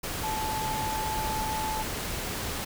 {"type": "tone in noise", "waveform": "sine", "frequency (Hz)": 870, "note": "A5", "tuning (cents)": -20, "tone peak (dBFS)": -30, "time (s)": [0.23, 1.83], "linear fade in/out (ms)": 10, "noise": "pink", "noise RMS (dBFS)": -33, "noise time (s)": [0.03, 2.65], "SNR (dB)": 0, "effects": []}